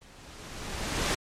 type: noise with level ramp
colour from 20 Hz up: pink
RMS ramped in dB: -54 to -25 dBFS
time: 0.01-1.15 s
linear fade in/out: 10 ms
effects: low-pass 8000 Hz 12 dB/octave + MP3 64 kbps